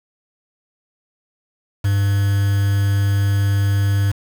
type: tone with quantisation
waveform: triangle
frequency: 99.9 Hz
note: G2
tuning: 33 cents sharp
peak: -12 dBFS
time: 1.84-4.12 s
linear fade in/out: 10 ms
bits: 5
effects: none